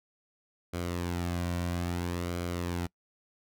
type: tone with flanger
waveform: sawtooth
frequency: 87.31 Hz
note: F2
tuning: in tune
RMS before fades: -33 dBFS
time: 0.73-2.87 s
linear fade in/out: 10 ms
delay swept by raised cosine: 1.1 to 2.4 ms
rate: 0.6 Hz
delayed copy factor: -0.5
effects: noise-tail reverb RT60 0.1 s tail -24 dB re dry